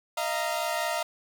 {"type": "chord", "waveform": "sawtooth", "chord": "Eb suspended second", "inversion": "none", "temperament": "equal with one note detuned", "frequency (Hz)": [622.3, 686.9, 932.3], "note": ["Eb5", "F5", "Bb5"], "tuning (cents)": [0, -29, 0], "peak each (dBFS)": [-28, -27, -29], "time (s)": [0.17, 1.03], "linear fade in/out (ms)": 5, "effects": []}